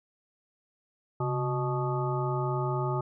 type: harmonic tone with a mistuned harmonic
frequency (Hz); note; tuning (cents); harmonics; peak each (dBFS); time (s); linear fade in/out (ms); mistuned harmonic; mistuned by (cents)
123.47; B2; 0; 1 / 3 / 5 / 7 / 9 / 10; -29 / -33 / -38 / -35 / -41 / -37; 1.2-3.01; 5; 1; +150
effects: none